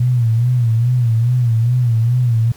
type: tone with vibrato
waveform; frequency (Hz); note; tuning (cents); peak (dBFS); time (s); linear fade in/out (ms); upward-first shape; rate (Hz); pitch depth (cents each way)
sine; 119; A#2; +36; -11; 0-2.52; 5; sine; 2.4; 97
effects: pink hiss -44 dBFS RMS until 2.56 s